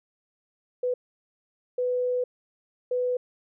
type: tone bursts at uneven times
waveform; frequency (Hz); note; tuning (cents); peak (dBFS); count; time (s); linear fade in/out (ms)
sine; 497.4; B4; +12; -23; 3; 0.83-0.94 / 1.78-2.24 / 2.91-3.17; 5
effects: none